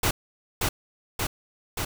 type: noise with echo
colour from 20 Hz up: pink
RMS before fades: -23 dBFS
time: 0.03-0.11 s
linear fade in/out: 5 ms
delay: 580 ms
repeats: 3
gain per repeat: -2 dB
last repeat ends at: 1.85 s
effects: none